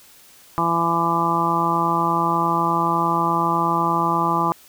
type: harmonic tone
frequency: 168.3 Hz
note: E3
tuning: 36 cents sharp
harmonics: 1 / 2 / 3 / 4 / 5 / 6 / 7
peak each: -26 / -26 / -34 / -30 / -24 / -22 / -22 dBFS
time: 0.58-4.52 s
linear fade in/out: 0 ms
effects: white hiss -49 dBFS RMS until 4.68 s